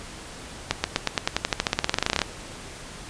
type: accelerating click train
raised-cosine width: 0.2 ms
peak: -3 dBFS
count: 24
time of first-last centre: 0.71-2.217 s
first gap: 130 ms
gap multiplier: 0.93
effects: pink hiss -40 dBFS RMS until 3.09 s + resampled to 22050 Hz